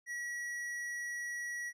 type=tone with hard clipping; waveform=triangle; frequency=1925 Hz; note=B6; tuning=45 cents flat; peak=-39 dBFS; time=0.06-1.73 s; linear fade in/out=50 ms; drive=13 dB; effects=none